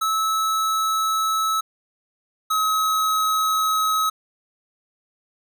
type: tone pair in turn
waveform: square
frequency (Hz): 1300 / 1279.1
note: E6 / D#6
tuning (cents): -24 / +47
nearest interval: unison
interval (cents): 29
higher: first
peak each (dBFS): -20 / -19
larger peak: second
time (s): 0.01-1.61 / 2.5-4.1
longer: neither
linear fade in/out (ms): 10
effects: none